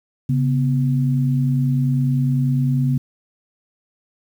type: tone pair together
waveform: sine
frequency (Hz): 136.9 / 246.9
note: C#3 / B3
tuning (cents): -21 / 0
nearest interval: minor seventh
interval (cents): 1021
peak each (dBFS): -16 / -22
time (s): 0.29-2.98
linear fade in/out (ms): 5
effects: 8-bit